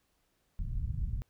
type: low-pass noise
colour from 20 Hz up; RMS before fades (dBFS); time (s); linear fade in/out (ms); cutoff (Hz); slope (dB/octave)
pink; -34; 0.59-1.22; 0; 130; 24
effects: pink hiss -75 dBFS RMS until 1.29 s